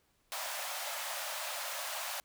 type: high-pass noise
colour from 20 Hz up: pink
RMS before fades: -39 dBFS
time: 0.32-2.2 s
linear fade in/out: 0 ms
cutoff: 560 Hz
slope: 96 dB/octave
effects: pink hiss -73 dBFS RMS until 2.24 s